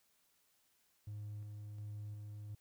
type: tone with tremolo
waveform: triangle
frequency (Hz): 104.6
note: G#2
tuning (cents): +13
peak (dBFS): -40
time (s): 1.07-2.55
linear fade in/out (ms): 5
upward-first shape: square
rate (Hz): 1.4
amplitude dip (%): 30
effects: tanh soft clip ceiling -38 dBFS + white hiss -75 dBFS RMS until 2.6 s